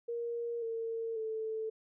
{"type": "tone with pitch steps", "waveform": "sine", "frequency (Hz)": [470, 455, 440.6], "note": ["A#4", "A#4", "A4"], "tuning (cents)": [14, -42, 2], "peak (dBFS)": -34, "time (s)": [0.08, 1.7], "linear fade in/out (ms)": 10, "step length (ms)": 540, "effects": []}